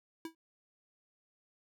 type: tone with exponential decay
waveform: square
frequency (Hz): 325.3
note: E4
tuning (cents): -23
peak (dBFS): -37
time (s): 0.25-0.35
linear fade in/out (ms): 2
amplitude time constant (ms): 21
effects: none